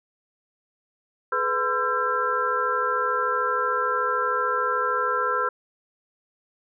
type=tone cluster; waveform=sine; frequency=423.8 / 497.2 / 1023 / 1346 / 1596 Hz; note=G#4 / B4 / C6 / E6 / G6; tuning=+35 / +12 / -39 / +36 / +31 cents; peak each=-32 / -29 / -28 / -24 / -30 dBFS; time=1.32-5.49 s; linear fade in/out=5 ms; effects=none